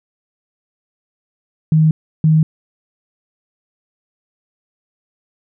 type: tone pair in turn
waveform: sine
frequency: 157.1 / 157.1 Hz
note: D#3 / D#3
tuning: +17 / +17 cents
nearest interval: unison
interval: 0 cents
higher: neither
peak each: -8 dBFS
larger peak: neither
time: 1.72-1.91 / 2.24-2.43 s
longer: neither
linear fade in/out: 2 ms
effects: none